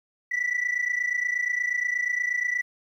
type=tone pair together; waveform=sine; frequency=1950.6 / 1979 Hz; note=B6 / B6; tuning=-22 / +3 cents; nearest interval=unison; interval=25 cents; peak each=-25 dBFS; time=0.31-2.62 s; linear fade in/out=10 ms; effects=tanh soft clip ceiling -20 dBFS + 10-bit